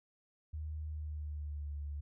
sine tone with pitch glide, 77 to 72.68 Hz, D#2 to D2, -17 to -17 cents, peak -38 dBFS, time 0.53-2.01 s, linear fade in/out 10 ms, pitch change -100 cents, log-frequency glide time 0.87-1.74 s, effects none

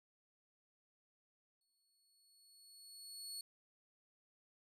25% pulse tone with exponential growth, 4384 Hz, C#8, 20 cents flat, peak -39 dBFS, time 1.61-3.41 s, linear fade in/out 2 ms, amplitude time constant 390 ms, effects none

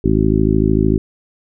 harmonic tone, 53.3 Hz, G#1, 46 cents sharp, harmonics 1 / 2 / 3 / 4 / 5 / 6 / 7, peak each -19 / -19 / -19 / -19 / -19 / -19 / -19 dBFS, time 0.04-0.98 s, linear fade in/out 5 ms, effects none

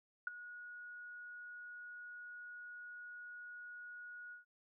sine tone with ADSR envelope, 1453 Hz, F#6, 32 cents flat, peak -32 dBFS, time 0.27-4.45 s, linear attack 3 ms, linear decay 13 ms, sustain -16 dB, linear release 130 ms, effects none

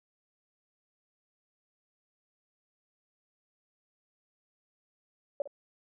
sine tone with echo, 569 Hz, C#5, 45 cents sharp, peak -26 dBFS, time 5.4-5.42 s, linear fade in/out 2 ms, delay 55 ms, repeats 1, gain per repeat -14 dB, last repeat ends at 5.475 s, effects none

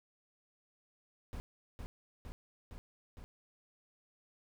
brown noise with echo, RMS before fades -42 dBFS, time 1.33-1.4 s, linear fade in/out 0 ms, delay 460 ms, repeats 4, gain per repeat -2 dB, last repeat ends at 3.24 s, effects none

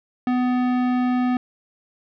sine tone with tanh clipping, 249.7 Hz, B3, 19 cents sharp, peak -20 dBFS, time 0.27-1.37 s, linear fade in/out 2 ms, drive 17 dB, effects none

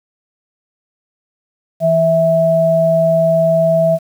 sine tone pair together, 164.04 / 655 Hz, E3 / E5, -8 / -11 cents, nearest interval 2 octaves, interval 2397 cents, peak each -17 / -10 dBFS, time 1.8-3.99 s, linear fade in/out 50 ms, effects 7-bit

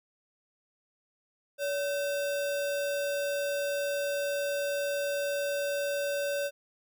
sine tone with sample-and-hold, 569 Hz, C#5, 45 cents sharp, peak -28 dBFS, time 1.58-6.51 s, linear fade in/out 50 ms, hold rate 2100 Hz, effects none

